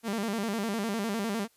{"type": "tone with vibrato", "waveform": "sawtooth", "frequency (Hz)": 213.6, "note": "G#3", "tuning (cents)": 49, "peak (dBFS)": -25, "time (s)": [0.03, 1.48], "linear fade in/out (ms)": 50, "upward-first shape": "square", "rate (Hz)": 9.9, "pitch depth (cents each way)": 120, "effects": ["white hiss -66 dBFS RMS until 1.56 s", "resampled to 32000 Hz"]}